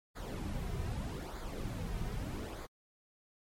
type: noise with flanger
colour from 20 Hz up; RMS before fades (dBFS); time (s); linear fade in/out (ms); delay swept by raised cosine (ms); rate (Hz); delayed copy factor
brown; -39; 0.15-2.67; 20; 0.35 to 3.65; 0.81; -0.6
effects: MP3 64 kbps